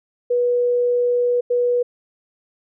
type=tone bursts at uneven times; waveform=sine; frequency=487.3 Hz; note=B4; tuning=23 cents flat; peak=-15 dBFS; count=2; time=0.3-1.41 / 1.5-1.83 s; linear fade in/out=10 ms; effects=none